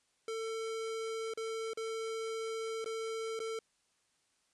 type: tone with dropouts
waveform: square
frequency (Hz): 447.5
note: A4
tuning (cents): +29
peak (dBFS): -37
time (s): 0.28-3.59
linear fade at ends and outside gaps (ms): 2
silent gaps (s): 1.337-1.374 / 1.734-1.773 / 2.844-2.859 / 3.392-3.401
effects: white hiss -75 dBFS RMS until 4.53 s + resampled to 22050 Hz